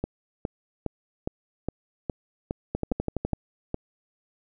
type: two click trains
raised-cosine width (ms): 2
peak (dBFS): -14 / -13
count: 10 / 8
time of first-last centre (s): 0.04-3.744 / 2.75-3.333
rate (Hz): 2.43 / 12
effects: none